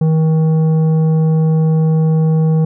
sine tone with tanh clipping, 158.9 Hz, D#3, 37 cents sharp, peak -11 dBFS, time 0.01-2.65 s, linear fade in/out 5 ms, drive 9 dB, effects none

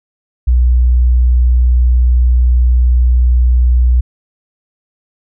sine tone, 61.3 Hz, B1, 12 cents flat, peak -6 dBFS, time 0.47-4.01 s, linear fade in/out 10 ms, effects none

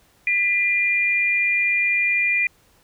sine tone pair together, 1988.3 / 2404 Hz, B6 / D7, +11 / +40 cents, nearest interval minor third, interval 329 cents, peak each -23 / -18 dBFS, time 0.27-2.47 s, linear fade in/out 2 ms, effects pink hiss -58 dBFS RMS until 2.83 s

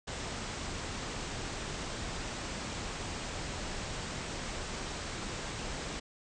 pink low-pass noise, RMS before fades -39 dBFS, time 0.07-6 s, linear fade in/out 10 ms, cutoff 8400 Hz, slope 96 dB/octave, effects none

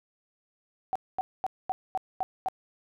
sine tone bursts, 756 Hz, F#5, 37 cents sharp, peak -25 dBFS, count 7, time 0.93-2.485 s, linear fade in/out 0 ms, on 25 ms, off 230 ms, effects none

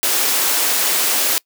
white high-pass noise, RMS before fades -17 dBFS, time 0.03-1.38 s, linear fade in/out 0 ms, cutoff 270 Hz, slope 24 dB/octave, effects noise-tail reverb RT60 0.1 s tail -24 dB re dry

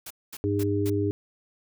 white noise bursts, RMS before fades -39 dBFS, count 4, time 0.06-0.9 s, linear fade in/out 5 ms, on 45 ms, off 220 ms
harmonic tone, 101.3 Hz, G#2, 43 cents flat, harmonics 1 / 3 / 4, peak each -27 / -27 / -27 dBFS, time 0.44-1.11 s, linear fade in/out 0 ms
effects none

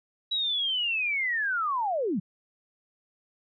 sine linear sweep, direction down, 3912 to 155.9 Hz, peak -25 dBFS, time 0.31-2.2 s, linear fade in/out 10 ms, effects none

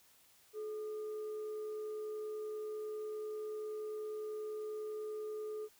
sine tone with frequency modulation, 428.6 Hz, A4, 45 cents flat, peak -39 dBFS, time 0.53-5.69 s, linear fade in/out 50 ms, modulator 787 Hz, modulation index 0.22, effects white hiss -66 dBFS RMS until 5.79 s

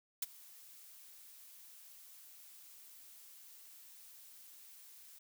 blue noise with ADSR envelope, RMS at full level -34 dBFS, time 0.22-5.19 s, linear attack 5 ms, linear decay 24 ms, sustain -23 dB, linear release 9 ms, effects none

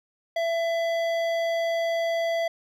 triangle tone with hard clipping, 668 Hz, E5, 23 cents sharp, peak -25 dBFS, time 0.36-2.48 s, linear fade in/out 5 ms, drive 16 dB, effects none

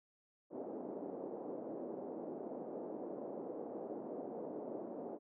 pink band-pass noise, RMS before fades -45 dBFS, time 0.5-5.19 s, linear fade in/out 50 ms, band 260 to 640 Hz, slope 24 dB/octave, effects none

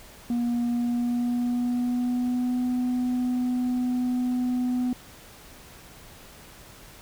sine tone with pitch glide, 239 to 249.1 Hz, A#3 to B3, +43 to +15 cents, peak -20 dBFS, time 0.3-4.93 s, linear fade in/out 2 ms, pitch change +72 cents, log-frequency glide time 0.66-2.62 s, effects tanh soft clip ceiling -22 dBFS + pink hiss -48 dBFS RMS until 7.01 s

